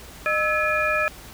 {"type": "tone cluster", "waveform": "sine", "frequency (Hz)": [612, 1303, 1701, 2429], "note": ["D#5", "E6", "G#6", "D#7"], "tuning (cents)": [-29, -20, 41, -42], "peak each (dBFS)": -25, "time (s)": [0.26, 1.08], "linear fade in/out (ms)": 0, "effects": ["added 60 Hz sine -46 dBFS peak until 1.33 s", "pink hiss -43 dBFS RMS until 1.33 s"]}